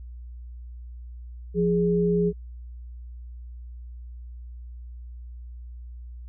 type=tone pair together; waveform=sine; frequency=174.61 / 415.3 Hz; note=F3 / G#4; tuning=0 / 0 cents; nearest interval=octave + minor third; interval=1500 cents; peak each=-22 dBFS; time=1.54-2.33 s; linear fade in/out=50 ms; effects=added 60 Hz sine -37 dBFS peak until 6.28 s